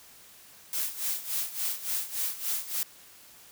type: noise with tremolo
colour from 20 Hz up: blue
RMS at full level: -29 dBFS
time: 0.73-2.83 s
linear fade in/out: 0 ms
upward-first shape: sine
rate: 3.5 Hz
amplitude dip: 80%
effects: white hiss -53 dBFS RMS until 3.51 s